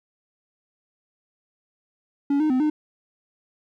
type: tone with pitch steps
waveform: triangle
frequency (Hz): 282.5 / 308 / 256.6 / 304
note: C#4 / D#4 / C4 / D#4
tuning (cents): +33 / -17 / -34 / -40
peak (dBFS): -16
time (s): 2.3-2.7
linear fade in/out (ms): 5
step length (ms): 100
effects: none